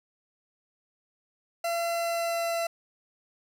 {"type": "tone with pitch glide", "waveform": "40% pulse", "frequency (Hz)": [679, 673.9], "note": ["F5", "E5"], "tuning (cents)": [-49, 38], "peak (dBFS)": -26, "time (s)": [1.64, 2.67], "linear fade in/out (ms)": 5, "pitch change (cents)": -13, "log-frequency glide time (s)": [1.87, 2.55], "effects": []}